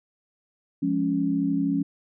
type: chord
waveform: sine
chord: Db major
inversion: first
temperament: equal with one note detuned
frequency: 174.61 / 207.7 / 278 Hz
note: F3 / Ab3 / Db4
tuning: 0 / 0 / +5 cents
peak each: -28 / -29 / -23 dBFS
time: 0.82-1.83 s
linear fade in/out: 10 ms
effects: none